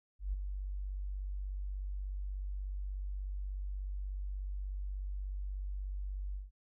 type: tone with ADSR envelope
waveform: sine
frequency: 48.28 Hz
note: G1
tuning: 26 cents flat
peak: -30 dBFS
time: 0.19-6.51 s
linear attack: 140 ms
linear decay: 16 ms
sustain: -6 dB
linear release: 160 ms
effects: none